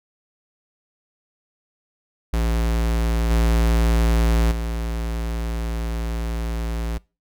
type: tone with level steps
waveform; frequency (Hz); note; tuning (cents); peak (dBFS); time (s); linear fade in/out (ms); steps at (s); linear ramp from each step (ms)
square; 56.9; A#1; -41; -19 / -16 / -24; 2.33-6.98; 5; 3.3 / 4.51; 10
effects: noise-tail reverb RT60 0.3 s tail -24 dB re dry